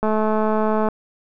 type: click train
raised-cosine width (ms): 1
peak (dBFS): -8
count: 186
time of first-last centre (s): 0.03-0.886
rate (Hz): 216
effects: none